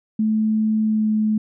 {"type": "tone with pitch glide", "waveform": "sine", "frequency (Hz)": [217.3, 215.3], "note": ["A3", "A3"], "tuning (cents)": [-21, -37], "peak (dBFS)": -16, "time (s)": [0.19, 1.38], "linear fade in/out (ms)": 5, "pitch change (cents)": -16, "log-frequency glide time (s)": [0.82, 1.1], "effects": []}